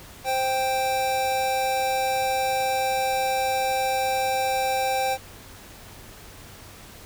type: tone pair together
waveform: square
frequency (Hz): 524 / 785.1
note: C5 / G5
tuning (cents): +2 / +2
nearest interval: perfect fifth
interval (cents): 700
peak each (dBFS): -28 / -24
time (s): 0.24-5.18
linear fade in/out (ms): 50
effects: added 96 Hz sine -52 dBFS peak until 7.05 s + pink hiss -45 dBFS RMS until 7.05 s